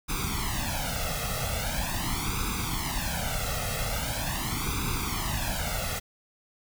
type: noise with flanger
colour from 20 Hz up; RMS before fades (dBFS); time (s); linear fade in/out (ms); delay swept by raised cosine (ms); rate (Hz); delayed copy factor
pink; -30; 0.08-6; 20; 0.81 to 1.54; 0.42; +1
effects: none